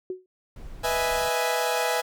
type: tone with exponential decay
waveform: sine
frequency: 370 Hz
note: F#4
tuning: in tune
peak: -25 dBFS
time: 0.1-0.26 s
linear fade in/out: 2 ms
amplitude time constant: 34 ms
type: noise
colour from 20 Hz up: brown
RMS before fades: -40 dBFS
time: 0.56-1.29 s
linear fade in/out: 2 ms
type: chord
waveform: sawtooth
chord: E major seventh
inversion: second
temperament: equal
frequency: 493.9 / 622.3 / 659.3 / 830.6 Hz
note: B4 / D#5 / E5 / G#5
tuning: 0 / 0 / 0 / 0 cents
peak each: -24 / -29 / -25 / -24 dBFS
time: 0.83-2.02 s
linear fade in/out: 20 ms
effects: none